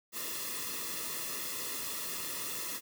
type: noise with comb filter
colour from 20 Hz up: white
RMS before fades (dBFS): -38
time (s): 0.12-2.81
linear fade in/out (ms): 50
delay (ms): 1.3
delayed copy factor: -0.8
effects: none